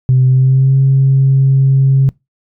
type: tone with pitch glide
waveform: sine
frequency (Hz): 129 to 135.02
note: C3 to C#3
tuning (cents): -24 to -45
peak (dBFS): -5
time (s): 0.09-2.09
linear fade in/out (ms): 0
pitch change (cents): +79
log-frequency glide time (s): 0.27-0.76
effects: noise-tail reverb RT60 0.2 s tail -24 dB re dry + tanh soft clip ceiling -2 dBFS